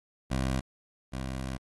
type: tone pair in turn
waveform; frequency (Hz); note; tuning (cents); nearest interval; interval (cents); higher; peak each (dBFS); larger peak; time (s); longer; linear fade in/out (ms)
15% pulse; 65.41 / 65.41; C2 / C2; 0 / 0; unison; 0; neither; -21 / -27; first; 0.3-0.61 / 1.12-1.58; second; 20
effects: AAC 32 kbps